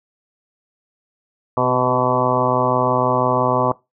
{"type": "harmonic tone with a mistuned harmonic", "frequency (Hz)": 126, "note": "B2", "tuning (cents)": 35, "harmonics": [1, 2, 3, 4, 5, 6, 7, 8, 9], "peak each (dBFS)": [-25, -25, -25, -23, -22, -28, -23, -23, -22], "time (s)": [1.57, 3.72], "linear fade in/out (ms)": 2, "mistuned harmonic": 3, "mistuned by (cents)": 19, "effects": ["noise-tail reverb RT60 0.2 s tail -19 dB re dry"]}